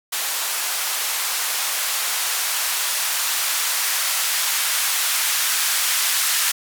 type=noise with band-pass filter sweep; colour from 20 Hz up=violet; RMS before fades=-22 dBFS; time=0.12-6.52 s; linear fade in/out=10 ms; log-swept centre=760 to 1300 Hz; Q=0.89; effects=none